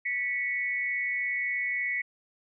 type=tone pair together; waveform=sine; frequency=1960.3 / 2217 Hz; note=B6 / C#7; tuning=-13 / 0 cents; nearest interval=major second; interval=213 cents; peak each=-30 / -30 dBFS; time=0.05-2.02 s; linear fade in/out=10 ms; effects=none